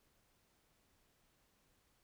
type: silence
effects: pink hiss -75 dBFS RMS until 2.03 s